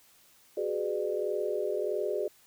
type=chord; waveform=sine; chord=G# half-diminished seventh; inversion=third; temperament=just; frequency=373.8 / 415.3 / 498.4 / 598 Hz; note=F#4 / G#4 / B4 / D5; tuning=+18 / 0 / +16 / +31 cents; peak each=-34 / -32 / -37 / -34 dBFS; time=0.57-2.28 s; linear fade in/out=5 ms; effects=white hiss -61 dBFS RMS until 2.46 s